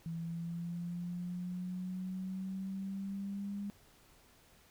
sine linear sweep, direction up, 164.81 to 202.6 Hz, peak -37 dBFS, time 0.06-3.7 s, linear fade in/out 0 ms, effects pink hiss -64 dBFS RMS until 4.7 s

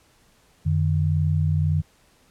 sine tone pair together, 90.5 / 152.2 Hz, F#2 / D#3, -38 / -38 cents, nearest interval major sixth, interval 900 cents, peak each -21 dBFS, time 0.65-1.82 s, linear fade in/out 20 ms, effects pink hiss -59 dBFS RMS until 2.3 s + low-pass 12000 Hz 12 dB/octave

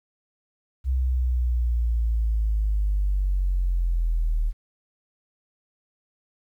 sine linear sweep, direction down, 65.41 to 38.2 Hz, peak -19 dBFS, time 0.84-4.53 s, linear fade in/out 50 ms, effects tanh soft clip ceiling -15 dBFS + 10-bit

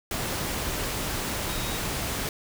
sine tone in noise, 3769 Hz, A#7, 18 cents sharp, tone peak -40 dBFS, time 1.49-1.78 s, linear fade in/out 2 ms, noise pink, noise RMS -30 dBFS, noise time 0.11-2.29 s, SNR -13 dB, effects none

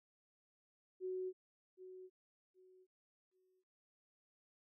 sine tone with echo, 371.1 Hz, F#4, 5 cents sharp, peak -39 dBFS, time 1-1.33 s, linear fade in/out 50 ms, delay 770 ms, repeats 3, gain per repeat -12 dB, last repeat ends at 3.64 s, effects none

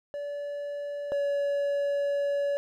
triangle tone pair in turn, 576 / 568.1 Hz, D5 / C#5, -34 / +42 cents, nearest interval unison, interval 24 cents, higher first, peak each -30 / -23 dBFS, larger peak second, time 0.14-1.12 / 1.12-2.57 s, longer second, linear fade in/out 0 ms, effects none

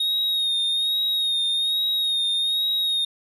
triangle tone with vibrato, 3729 Hz, A#7, in tune, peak -19 dBFS, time 0-3.05 s, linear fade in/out 5 ms, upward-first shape sine, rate 1.2 Hz, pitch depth 38 cents each way, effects none

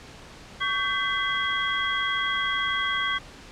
sine tone cluster, 1128 / 1554 / 2016 / 3281 Hz, C#6 / G6 / B6 / G#7, +30 / -16 / +35 / -22 cents, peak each -29 dBFS, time 0.6-3.19 s, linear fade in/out 20 ms, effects pink hiss -45 dBFS RMS until 3.51 s + low-pass 6000 Hz 12 dB/octave

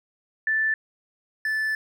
sine / triangle tone pair in turn, 1760 / 1750.3 Hz, A6 / A6, 0 / -10 cents, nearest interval unison, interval 10 cents, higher first, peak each -20 / -21 dBFS, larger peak first, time 0.47-0.74 / 1.45-1.75 s, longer second, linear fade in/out 2 ms, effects none

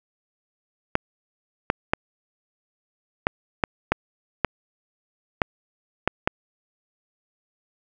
clicks, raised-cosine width 0.5 ms, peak -3 dBFS, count 10, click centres 0.954 / 1.701 / 1.935 / 3.269 / 3.638 / 3.92 / 4.447 / 5.418 / 6.076 / 6.275 s, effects none

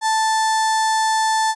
sawtooth tone with notch filter, 880 Hz, A5, in tune, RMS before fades -18 dBFS, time 0.01-1.55 s, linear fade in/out 50 ms, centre 2600 Hz, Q 1.3, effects resampled to 22050 Hz

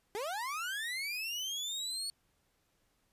30% pulse linear sweep, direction up, 387.5 to 4435 Hz, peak -33 dBFS, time 0.15-2.1 s, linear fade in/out 0 ms, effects pink hiss -75 dBFS RMS until 3.12 s + resampled to 32000 Hz

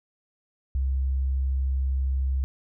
sine tone, 66.4 Hz, C2, 26 cents sharp, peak -22 dBFS, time 0.75-2.44 s, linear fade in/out 0 ms, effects none

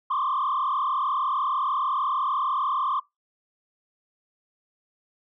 sine tone with frequency modulation, 1115 Hz, C#6, 10 cents sharp, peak -21 dBFS, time 0.1-3 s, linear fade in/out 10 ms, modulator 36.8 Hz, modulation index 2.3, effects noise-tail reverb RT60 0.2 s tail -24 dB re dry + tanh soft clip ceiling -19 dBFS

